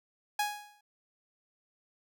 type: tone with exponential decay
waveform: sawtooth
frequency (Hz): 830.6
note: G#5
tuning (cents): 0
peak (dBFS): -22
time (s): 0.39-0.81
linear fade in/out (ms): 5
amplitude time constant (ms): 90
effects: none